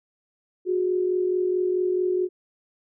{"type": "tone pair together", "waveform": "sine", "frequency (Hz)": [363.8, 408.4], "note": ["F#4", "G#4"], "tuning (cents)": [-29, -29], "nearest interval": "major second", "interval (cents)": 200, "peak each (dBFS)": [-21, -29], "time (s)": [0.65, 2.29], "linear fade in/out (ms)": 50, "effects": []}